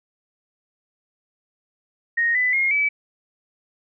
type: tone with pitch steps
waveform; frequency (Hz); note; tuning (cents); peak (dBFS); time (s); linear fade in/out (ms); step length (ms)
sine; 1864.7 / 1998.5 / 2142 / 2296; A#6 / B6 / C7 / D7; 0 / +20 / +40 / -40; -17; 2.17-2.89; 10; 180
effects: none